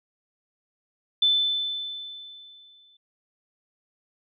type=tone with exponential decay; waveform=sine; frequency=3520 Hz; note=A7; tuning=in tune; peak=-16 dBFS; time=1.22-2.97 s; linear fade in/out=5 ms; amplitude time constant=380 ms; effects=none